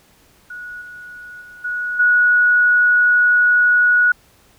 sine tone with level steps, 1461 Hz, F#6, 22 cents flat, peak -29 / -33 / -37 / -20 / -10 dBFS, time 0.5-4.12 s, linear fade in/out 5 ms, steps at 0.81 / 1.41 / 1.64 / 1.99 s, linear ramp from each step 10 ms, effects pink hiss -53 dBFS RMS until 4.58 s

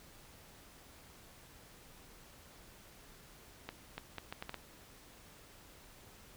accelerating click train, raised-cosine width 0.3 ms, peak -25 dBFS, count 7, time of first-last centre 3.69-4.543 s, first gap 290 ms, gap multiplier 0.7, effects pink hiss -58 dBFS RMS until 6.36 s

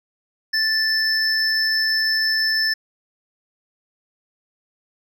triangle tone pair together, 1760 / 5274 Hz, A6 / E8, 0 / 0 cents, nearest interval octave + perfect fifth, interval 1900 cents, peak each -18 dBFS, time 0.53-2.74 s, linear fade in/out 10 ms, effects tanh soft clip ceiling -10 dBFS

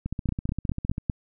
two click trains, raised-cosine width 5 ms, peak -11 / -17 dBFS, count 5 / 15, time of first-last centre 0.29-1.098 / 0.06-0.981 s, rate 4.95 / 15.2 Hz, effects none

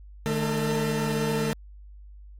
40% pulse tone cluster, 151.3 / 218.4 / 452.1 Hz, D#3 / A3 / A4, -48 / -13 / +47 cents, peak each -28 dBFS, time 0.26-1.53 s, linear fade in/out 0 ms, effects added 50 Hz sine -43 dBFS peak until 2.39 s + AAC 48 kbps

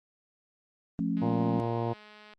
sine chord, F augmented, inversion none, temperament just, 174.61 / 218.3 / 272.8 Hz, F3 / A3 / C#4, 0 / -13 / -28 cents, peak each -31 dBFS, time 0.99-1.6 s, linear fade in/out 0 ms
click train, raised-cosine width 0.3 ms, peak -36 dBFS, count 247, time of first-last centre 1.17-2.336 s, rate 211 Hz
harmonic tone, 116.54 Hz, A#2, in tune, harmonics 1 / 2 / 3 / 4 / 5 / 6 / 7 / 8 / 9, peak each -32 / -37 / -35 / -36 / -40 / -38 / -42 / -39 / -45 dBFS, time 1.21-1.94 s, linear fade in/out 20 ms
effects Opus 32 kbps

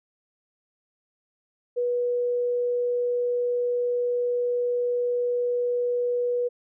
sine tone, 487.1 Hz, B4, 24 cents flat, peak -22 dBFS, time 1.76-6.49 s, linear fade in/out 20 ms, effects none

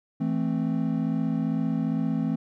triangle chord, A minor, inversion second, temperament equal with one note detuned, 164.81 / 220 / 262.4 Hz, E3 / A3 / C4, 0 / 0 / +5 cents, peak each -26 dBFS, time 0.2-2.36 s, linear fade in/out 10 ms, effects none

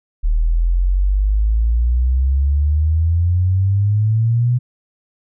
sine exponential sweep, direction up, 38.07 to 124.7 Hz, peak -12 dBFS, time 0.23-4.59 s, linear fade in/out 20 ms, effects none

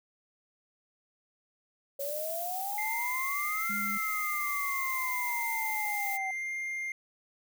violet noise, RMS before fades -38 dBFS, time 1.99-6.18 s, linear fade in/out 20 ms
sine exponential two-way sweep, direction up then down, 550 to 1396.9 to 758 Hz, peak -34 dBFS, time 1.99-6.31 s, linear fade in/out 5 ms, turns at 3.74 s
triangle tone with pitch glide, 2093 to 2109 Hz, C7 to C7, 0 to +13 cents, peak -31 dBFS, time 2.78-6.92 s, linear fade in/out 2 ms, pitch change +13 cents, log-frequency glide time 6.32-6.51 s
sine tone, 204.7 Hz, G#3, 25 cents flat, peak -38 dBFS, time 3.69-3.98 s, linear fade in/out 10 ms
effects none

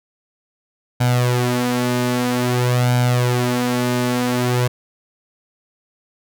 sawtooth tone with flanger, 123.47 Hz, B2, in tune, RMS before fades -18 dBFS, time 1-4.68 s, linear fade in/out 10 ms, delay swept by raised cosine 1.3 to 4.8 ms, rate 0.51 Hz, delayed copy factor +0.7, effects none

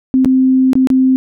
sine tone with dropouts, 260.6 Hz, C4, 7 cents flat, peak -7 dBFS, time 0.14-1.16 s, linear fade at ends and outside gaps 0 ms, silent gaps 0.247-0.257 / 0.732-0.754 / 0.872-0.902 s, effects none

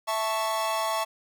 45% pulse chord, A major, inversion second, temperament equal, 659.3 / 880 / 1108.7 Hz, E5 / A5 / C#6, 0 / 0 / 0 cents, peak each -30 dBFS, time 0.07-1.05 s, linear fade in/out 20 ms, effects none

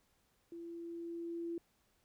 sine tone with level ramp, 338.1 Hz, E4, 44 cents sharp, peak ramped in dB -45 to -37 dBFS, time 0.52-1.58 s, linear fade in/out 2 ms, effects pink hiss -75 dBFS RMS until 2.04 s

